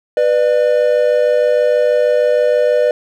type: tone pair together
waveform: triangle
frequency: 492.7 / 599 Hz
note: B4 / D5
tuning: -4 / +34 cents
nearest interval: minor third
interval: 338 cents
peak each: -11 dBFS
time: 0.17-2.91 s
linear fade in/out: 2 ms
effects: none